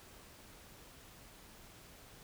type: silence
effects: pink hiss -57 dBFS RMS until 2.23 s